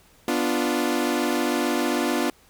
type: chord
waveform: sawtooth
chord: B diminished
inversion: none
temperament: equal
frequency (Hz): 246.9 / 293.7 / 349.2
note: B3 / D4 / F4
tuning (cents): 0 / 0 / 0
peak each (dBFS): -22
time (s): 0.28-2.3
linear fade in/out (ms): 2
effects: pink hiss -56 dBFS RMS until 2.49 s